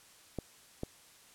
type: clicks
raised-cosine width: 2 ms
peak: -22 dBFS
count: 2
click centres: 0.387 / 0.834 s
effects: white hiss -59 dBFS RMS until 1.34 s + low-pass 11000 Hz 12 dB/octave